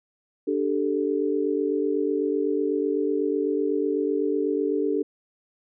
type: chord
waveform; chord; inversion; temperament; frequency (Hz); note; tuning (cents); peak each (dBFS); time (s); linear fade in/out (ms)
sine; D suspended fourth; none; equal; 293.7 / 392 / 440; D4 / G4 / A4; 0 / 0 / 0; -26 / -26 / -26; 0.47-5.03; 10
effects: none